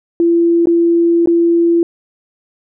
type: tone with dropouts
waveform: sine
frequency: 338.9 Hz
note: E4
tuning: 48 cents sharp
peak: -8 dBFS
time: 0.2-1.83 s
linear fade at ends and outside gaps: 1 ms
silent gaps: 0.657-0.671 / 1.259-1.273 s
effects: none